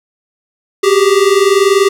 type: tone pair together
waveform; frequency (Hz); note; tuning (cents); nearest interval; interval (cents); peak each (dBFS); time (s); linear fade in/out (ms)
square; 384.3 / 404.5; G4 / G#4; -34 / -46; minor second; 88; -11; 0.83-1.89; 10
effects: low-pass 11000 Hz 12 dB/octave + 7-bit